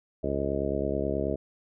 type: harmonic tone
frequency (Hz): 69.3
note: C#2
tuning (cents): 0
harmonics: 1 / 2 / 3 / 4 / 5 / 6 / 7 / 8 / 9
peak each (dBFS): -35 / -37 / -36 / -35 / -34 / -33 / -36 / -38 / -33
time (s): 0.23-1.36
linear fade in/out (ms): 10
effects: none